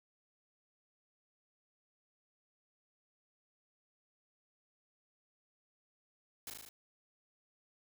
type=noise with echo; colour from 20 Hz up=white; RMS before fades=-44 dBFS; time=6.47-6.5 s; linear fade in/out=2 ms; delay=38 ms; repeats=5; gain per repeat=-2 dB; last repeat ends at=6.69 s; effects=none